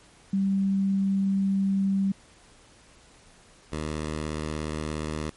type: tone pair in turn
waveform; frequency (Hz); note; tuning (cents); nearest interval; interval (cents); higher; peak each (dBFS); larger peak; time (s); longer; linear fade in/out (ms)
sine / 10% pulse; 194.9 / 76.99; G3 / D#2; -10 / -18; octave + major third; 1608; first; -21; neither; 0.33-2.12 / 3.72-5.3; first; 5
effects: pink hiss -55 dBFS RMS until 5.36 s + MP3 48 kbps